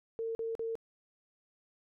sine tone bursts, 453.7 Hz, A#4, 47 cents flat, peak -33 dBFS, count 3, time 0.19-0.754 s, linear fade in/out 0 ms, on 160 ms, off 42 ms, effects none

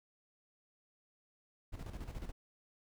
brown noise with tremolo, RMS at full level -42 dBFS, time 1.72-2.32 s, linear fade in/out 20 ms, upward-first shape square, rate 14 Hz, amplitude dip 60%, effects none

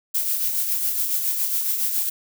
violet noise with tremolo, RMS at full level -21 dBFS, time 0.14-2.1 s, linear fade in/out 10 ms, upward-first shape triangle, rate 7.2 Hz, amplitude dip 50%, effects none

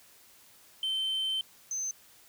sine tone pair in turn, 3094 / 6188 Hz, G7 / G8, -23 / -23 cents, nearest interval octave, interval 1200 cents, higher second, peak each -26 / -30 dBFS, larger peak first, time 0.83-1.41 / 1.71-1.91 s, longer first, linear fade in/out 2 ms, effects tanh soft clip ceiling -27 dBFS + white hiss -58 dBFS RMS until 2.28 s

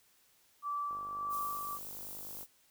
sine tone with tremolo, 1161 Hz, D6, 20 cents flat, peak -33 dBFS, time 0.62-1.79 s, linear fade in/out 50 ms, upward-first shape sine, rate 1.7 Hz, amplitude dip 45%
click train, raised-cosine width 1 ms, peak -40 dBFS, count 77, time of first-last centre 0.91-2.43 s, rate 50 Hz
violet noise, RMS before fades -45 dBFS, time 1.29-2.47 s, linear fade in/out 50 ms
effects white hiss -68 dBFS RMS until 2.7 s

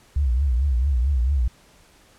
sine tone with vibrato, 65.41 Hz, C2, in tune, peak -17 dBFS, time 0.16-1.48 s, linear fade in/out 5 ms, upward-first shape triangle, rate 4.5 Hz, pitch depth 220 cents each way, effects pink hiss -54 dBFS RMS until 2.18 s + low-pass 11000 Hz 12 dB/octave

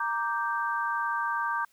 sine chord, G minor, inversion first, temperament equal, 932.3 / 1174.7 / 1568 Hz, Bb5 / D6 / G6, 0 / 0 / 0 cents, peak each -31 dBFS, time 0-1.65 s, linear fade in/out 5 ms, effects white hiss -66 dBFS RMS until 1.72 s

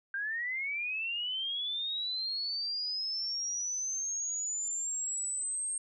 sine linear sweep, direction up, 1568 to 8540 Hz, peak -32 dBFS, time 0.14-5.78 s, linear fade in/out 2 ms, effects none

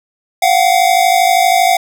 square tone pair together, 698.5 / 751.1 Hz, F5 / F#5, 0 / +26 cents, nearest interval minor second, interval 126 cents, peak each -12 dBFS, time 0.42-1.77 s, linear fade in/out 5 ms, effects none

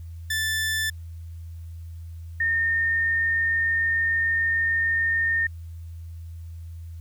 sawtooth / sine tone pair in turn, 1760 / 1826.7 Hz, A6 / A#6, 0 / -36 cents, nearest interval minor second, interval 64 cents, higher second, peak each -20 dBFS, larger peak neither, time 0.3-0.9 / 2.4-5.47 s, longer second, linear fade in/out 5 ms, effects added 83 Hz sine -35 dBFS peak until 7 s + white hiss -63 dBFS RMS until 7 s

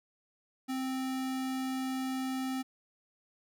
square tone, 261.6 Hz, C4, in tune, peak -33 dBFS, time 0.68-2.63 s, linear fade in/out 20 ms, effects none

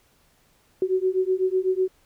sine beating tone pair, 370 / 378 Hz, F#4 / F#4, 0 / +37 cents, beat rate 8 Hz, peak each -23 dBFS, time 0.82-1.88 s, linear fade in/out 2 ms, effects pink hiss -62 dBFS RMS until 2.05 s

